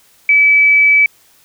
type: tone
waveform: sine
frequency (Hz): 2297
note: D7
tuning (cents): -39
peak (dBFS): -6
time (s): 0.29-1.06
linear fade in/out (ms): 2
effects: white hiss -50 dBFS RMS until 1.44 s